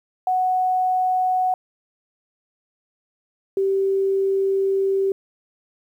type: tone pair in turn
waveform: sine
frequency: 740 / 388.8 Hz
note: F#5 / G4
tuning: 0 / -14 cents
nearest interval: major seventh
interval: 1114 cents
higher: first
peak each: -17 dBFS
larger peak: neither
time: 0.27-1.54 / 3.57-5.12 s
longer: second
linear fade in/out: 2 ms
effects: 9-bit